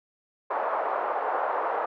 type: band-pass noise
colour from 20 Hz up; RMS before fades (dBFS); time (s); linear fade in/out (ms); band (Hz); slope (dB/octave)
white; -28; 0.5-1.86; 10; 500 to 1100; 24
effects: none